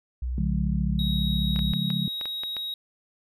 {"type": "tone with pitch glide", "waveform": "sine", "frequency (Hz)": [62, 61.18], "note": ["B1", "B1"], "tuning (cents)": [7, -16], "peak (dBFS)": -26, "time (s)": [0.22, 1.73], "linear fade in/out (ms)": 5, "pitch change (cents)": -23, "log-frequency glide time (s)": [0.55, 1.56]}
{"type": "chord", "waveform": "sine", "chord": "Db major", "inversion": "none", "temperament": "just", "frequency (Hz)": [138.59, 173.24, 207.9], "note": ["Db3", "F3", "Ab3"], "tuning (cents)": [0, -14, 2], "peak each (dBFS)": [-30, -27, -30], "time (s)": [0.38, 2.08], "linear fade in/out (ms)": 2}
{"type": "tone", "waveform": "triangle", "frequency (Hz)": 3800, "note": "A#7", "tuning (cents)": 33, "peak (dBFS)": -28, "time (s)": [0.99, 2.74], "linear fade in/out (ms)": 2}
{"type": "clicks", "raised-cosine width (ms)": 0.3, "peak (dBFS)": -21, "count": 8, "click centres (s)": [1.561, 1.591, 1.736, 1.903, 2.212, 2.256, 2.435, 2.567]}
{"effects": []}